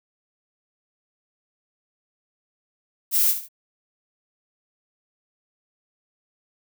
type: noise with echo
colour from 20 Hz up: violet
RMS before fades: -19 dBFS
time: 3.11-3.35 s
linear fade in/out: 50 ms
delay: 69 ms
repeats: 2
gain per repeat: -10 dB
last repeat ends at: 3.488 s
effects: none